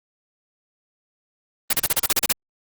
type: noise bursts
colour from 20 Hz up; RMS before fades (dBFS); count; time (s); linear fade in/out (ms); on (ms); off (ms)
white; -18; 10; 1.7-2.326; 5; 32; 34
effects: Opus 24 kbps